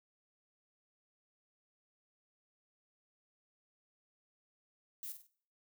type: noise with echo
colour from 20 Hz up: violet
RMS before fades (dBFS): -44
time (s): 5.03-5.12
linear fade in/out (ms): 0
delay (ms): 49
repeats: 3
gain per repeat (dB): -8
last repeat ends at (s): 5.267
effects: noise-tail reverb RT60 0.5 s tail -19 dB re dry